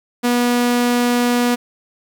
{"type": "tone", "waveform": "sawtooth", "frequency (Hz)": 242.7, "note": "B3", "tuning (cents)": -30, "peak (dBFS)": -10, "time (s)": [0.23, 1.56], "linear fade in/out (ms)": 20, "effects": ["8-bit"]}